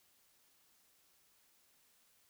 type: silence
effects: white hiss -71 dBFS RMS until 2.29 s